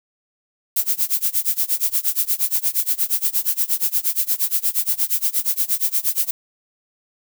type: noise with tremolo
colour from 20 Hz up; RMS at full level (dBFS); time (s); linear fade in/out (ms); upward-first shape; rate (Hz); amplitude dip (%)
violet; -17; 0.76-6.31; 5; sine; 8.5; 95
effects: none